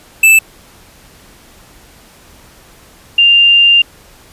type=tone pair in turn; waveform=square / sine; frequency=2637 / 2794 Hz; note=E7 / F7; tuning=0 / 0 cents; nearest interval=minor second; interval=100 cents; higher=second; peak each=-4 dBFS; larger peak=neither; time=0.23-0.39 / 3.18-3.82 s; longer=second; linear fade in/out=5 ms; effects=pink hiss -42 dBFS RMS until 4.32 s + resampled to 32000 Hz